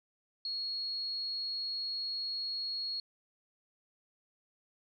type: tone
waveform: sine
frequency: 4315 Hz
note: C#8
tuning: 47 cents flat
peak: -34 dBFS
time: 0.45-3 s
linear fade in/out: 2 ms
effects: none